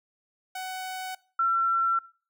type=tone pair in turn; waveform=sawtooth / sine; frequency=748 / 1352.6 Hz; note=F#5 / E6; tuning=+19 / +44 cents; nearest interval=minor seventh; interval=1025 cents; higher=second; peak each=-29 / -21 dBFS; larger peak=second; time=0.55-1.15 / 1.39-1.99 s; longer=neither; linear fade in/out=5 ms; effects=noise-tail reverb RT60 0.4 s tail -21 dB re dry